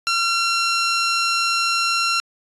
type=tone; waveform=15% pulse; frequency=1366 Hz; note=F6; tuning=39 cents flat; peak=-11 dBFS; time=0.07-2.2 s; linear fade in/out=0 ms; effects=resampled to 24000 Hz